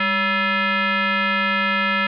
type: tone with frequency modulation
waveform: sine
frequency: 200.5 Hz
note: G3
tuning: 39 cents sharp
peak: -17 dBFS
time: 0-2.07 s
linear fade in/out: 5 ms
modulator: 763 Hz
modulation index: 3.3
effects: none